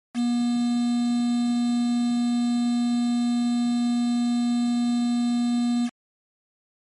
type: tone with quantisation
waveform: triangle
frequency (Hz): 240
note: B3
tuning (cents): -49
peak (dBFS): -18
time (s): 0.14-5.9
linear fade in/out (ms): 50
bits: 6
effects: MP3 48 kbps